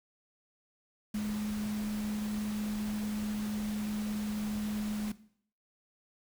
sine tone in noise, 211.1 Hz, G#3, 29 cents sharp, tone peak -31 dBFS, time 1.14-5.12 s, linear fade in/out 5 ms, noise pink, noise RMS -45 dBFS, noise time 1.14-5.12 s, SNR +11 dB, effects noise-tail reverb RT60 0.6 s tail -17 dB re dry

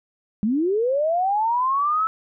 sine linear sweep, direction up, 196.2 to 1318.5 Hz, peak -18 dBFS, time 0.43-2.07 s, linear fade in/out 0 ms, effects none

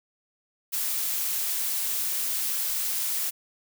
blue noise, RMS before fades -28 dBFS, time 0.72-3.31 s, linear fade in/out 20 ms, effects none

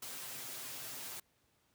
white noise with comb filter, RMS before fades -45 dBFS, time 0.02-1.2 s, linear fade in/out 5 ms, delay 7.7 ms, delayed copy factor +0.85, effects pink hiss -74 dBFS RMS until 1.74 s + high-pass 60 Hz 12 dB/octave

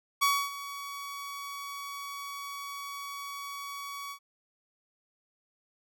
sawtooth tone with ADSR envelope, 1128 Hz, C#6, 30 cents sharp, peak -18 dBFS, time 0.21-4.19 s, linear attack 18 ms, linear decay 270 ms, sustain -16 dB, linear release 80 ms, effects none

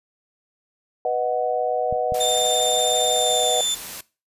sine chord, B major, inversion none, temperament equal, 493.9 / 622.3 / 740 Hz, B4 / D#5 / F#5, 0 / 0 / 0 cents, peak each -24 / -25 / -23 dBFS, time 1.05-3.61 s, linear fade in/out 2 ms
clicks, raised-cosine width 5 ms, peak -20 dBFS, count 2, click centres 1.926 / 2.122 s
white noise, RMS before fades -34 dBFS, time 2.14-4.01 s, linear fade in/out 5 ms
25% pulse tone with pitch glide, 3594 to 3538 Hz, A7 to A7, +36 to +9 cents, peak -16 dBFS, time 2.2-3.75 s, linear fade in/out 10 ms, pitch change -27 cents, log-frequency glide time 3.12-3.59 s
effects noise-tail reverb RT60 0.3 s tail -20 dB re dry + resampled to 32000 Hz

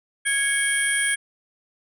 sine tone cluster, 1658 / 2225 / 3223 / 9380 Hz, G#6 / C#7 / G7 / D9, -3 / +6 / +47 / -3 cents, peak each -22 / -25 / -29 / -23 dBFS, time 0.25-1.16 s, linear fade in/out 20 ms, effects tanh soft clip ceiling -14 dBFS

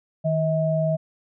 sine tone pair together, 157.48 / 640 Hz, D#3 / D#5, +21 / +49 cents, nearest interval 2 octaves, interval 2428 cents, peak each -22 dBFS, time 0.24-0.97 s, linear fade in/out 20 ms, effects none

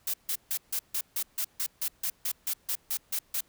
blue noise bursts, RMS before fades -30 dBFS, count 16, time 0.07-3.408 s, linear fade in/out 5 ms, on 68 ms, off 150 ms, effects pink hiss -65 dBFS RMS until 3.48 s

